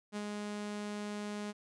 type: tone with ADSR envelope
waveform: sawtooth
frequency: 207.7 Hz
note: G#3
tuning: in tune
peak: -32 dBFS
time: 0.12-1.53 s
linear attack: 43 ms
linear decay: 51 ms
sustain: -2 dB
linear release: 31 ms
effects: resampled to 22050 Hz